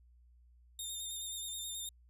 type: tone with vibrato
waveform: 15% pulse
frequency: 3651 Hz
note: A#7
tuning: 37 cents flat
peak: -33 dBFS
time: 0.79-1.89 s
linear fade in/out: 2 ms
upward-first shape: square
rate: 9.4 Hz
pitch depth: 23 cents each way
effects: added 60 Hz sine -60 dBFS peak until 2.09 s + resampled to 32000 Hz